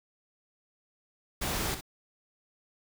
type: noise with echo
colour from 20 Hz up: pink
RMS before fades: -32 dBFS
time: 1.41-1.75 s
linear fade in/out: 10 ms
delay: 61 ms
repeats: 1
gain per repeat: -9 dB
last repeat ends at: 1.811 s
effects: none